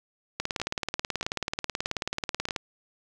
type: two click trains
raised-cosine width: 0.2 ms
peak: -11 / -18 dBFS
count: 41 / 4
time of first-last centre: 0.4-2.562 / 0.6-2.487 s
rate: 18.5 / 1.59 Hz
effects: none